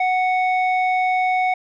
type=tone with low-pass filter; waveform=square; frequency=740 Hz; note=F#5; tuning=in tune; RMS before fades=-19 dBFS; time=0-1.54 s; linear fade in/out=5 ms; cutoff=1900 Hz; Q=2.6; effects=none